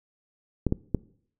clicks, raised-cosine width 3 ms, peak -10 dBFS, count 3, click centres 0.667 / 0.724 / 0.947 s, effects noise-tail reverb RT60 0.6 s tail -22 dB re dry

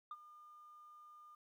sine tone with ADSR envelope, 1209 Hz, D6, 50 cents sharp, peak -40 dBFS, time 0.11-1.35 s, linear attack 3 ms, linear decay 41 ms, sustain -16 dB, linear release 4 ms, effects tanh soft clip ceiling -42 dBFS + 13-bit

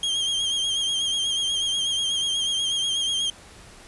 40% pulse tone with vibrato, 3213 Hz, G7, 42 cents sharp, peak -21 dBFS, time 0.03-3.3 s, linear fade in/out 2 ms, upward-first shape sine, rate 8.2 Hz, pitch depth 44 cents each way, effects pink hiss -47 dBFS RMS until 3.87 s + resampled to 24000 Hz

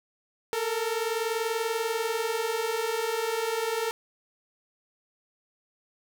sawtooth tone pair together, 439.7 / 460 Hz, A4 / A#4, -1 / -23 cents, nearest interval minor second, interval 78 cents, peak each -27 / -25 dBFS, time 0.53-3.91 s, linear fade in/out 0 ms, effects none

